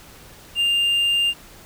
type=tone; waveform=triangle; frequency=2800 Hz; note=F7; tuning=4 cents sharp; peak=-15 dBFS; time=0.55-1.34 s; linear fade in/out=50 ms; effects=pink hiss -45 dBFS RMS until 1.65 s